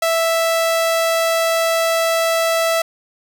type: tone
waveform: sawtooth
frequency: 659.3 Hz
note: E5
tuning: in tune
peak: -11 dBFS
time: 0.02-2.82 s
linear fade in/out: 5 ms
effects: none